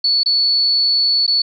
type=tone with dropouts; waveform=sine; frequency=4435 Hz; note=C#8; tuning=in tune; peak=-12 dBFS; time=0.04-1.42 s; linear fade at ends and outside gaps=5 ms; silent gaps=0.234-0.259 / 1.266-1.277 s; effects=none